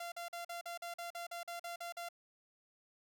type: tone bursts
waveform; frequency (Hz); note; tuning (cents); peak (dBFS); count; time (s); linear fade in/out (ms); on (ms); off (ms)
sawtooth; 689; F5; -24; -38; 13; 0-2.088; 5; 120; 44
effects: none